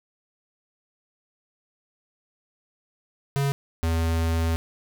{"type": "tone pair in turn", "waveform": "square", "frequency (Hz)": [139.5, 82.21], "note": ["C#3", "E2"], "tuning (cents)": [11, -4], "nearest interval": "major sixth", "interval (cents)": 915, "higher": "first", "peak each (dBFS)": -22, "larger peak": "neither", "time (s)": [[3.36, 3.52], [3.83, 4.56]], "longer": "second", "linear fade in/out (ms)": 0, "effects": []}